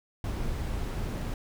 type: noise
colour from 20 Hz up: brown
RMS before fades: -32 dBFS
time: 0.24-1.34 s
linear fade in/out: 2 ms
effects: none